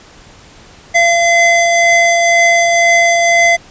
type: tone pair together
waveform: square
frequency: 683 / 2047 Hz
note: F5 / C7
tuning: -39 / -38 cents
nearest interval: octave + perfect fifth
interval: 1901 cents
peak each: -11 dBFS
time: 0.94-3.57 s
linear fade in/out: 20 ms
effects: pink hiss -40 dBFS RMS until 3.7 s + resampled to 16000 Hz